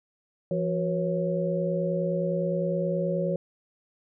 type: tone cluster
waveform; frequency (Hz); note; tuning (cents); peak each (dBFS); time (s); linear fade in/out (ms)
sine; 171 / 367.6 / 480.4 / 550; F3 / F#4 / B4 / C#5; -36 / -11 / -48 / -14; -28 / -33 / -33 / -28; 0.51-3.36; 2
effects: none